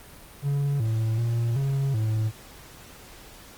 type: tone with pitch steps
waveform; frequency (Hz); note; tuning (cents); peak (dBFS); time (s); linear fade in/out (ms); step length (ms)
triangle; 141.6 / 111.5 / 116.8 / 137.3 / 109.4; C#3 / A2 / A#2 / C#3 / A2; +37 / +23 / +4 / -16 / -9; -20; 0.42-2.32; 50; 380
effects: pink hiss -47 dBFS RMS until 3.57 s + Opus 32 kbps